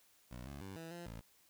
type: tone with pitch steps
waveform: 15% pulse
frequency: 61.3 / 70.2 / 96.6 / 164.1 / 172.5 / 56 Hz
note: B1 / C#2 / G2 / E3 / F3 / A1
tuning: -12 / +22 / -25 / -8 / -21 / +31 cents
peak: -40 dBFS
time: 0.31-1.21 s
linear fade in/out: 5 ms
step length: 150 ms
effects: white hiss -69 dBFS RMS until 1.49 s